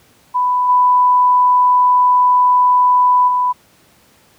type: tone with level steps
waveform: sine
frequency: 994 Hz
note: B5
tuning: 11 cents sharp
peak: -12 / -8 / -12 dBFS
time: 0.34-3.53 s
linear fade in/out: 20 ms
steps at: 0.68 / 3.27 s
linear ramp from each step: 20 ms
effects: pink hiss -51 dBFS RMS until 4.38 s + high-pass 80 Hz 12 dB/octave